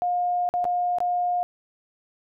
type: tone with dropouts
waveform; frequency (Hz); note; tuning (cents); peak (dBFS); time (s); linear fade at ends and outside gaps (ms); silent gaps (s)
sine; 712; F5; +33; -21; 0.02-1.43; 0; 0.49-0.539 / 0.643-0.652 / 0.985-1.004
effects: none